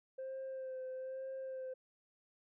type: tone with vibrato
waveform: sine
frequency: 523.3 Hz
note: C5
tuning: in tune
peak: -39 dBFS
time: 0.18-1.74 s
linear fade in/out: 10 ms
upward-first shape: sine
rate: 1.1 Hz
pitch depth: 23 cents each way
effects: tanh soft clip ceiling -39 dBFS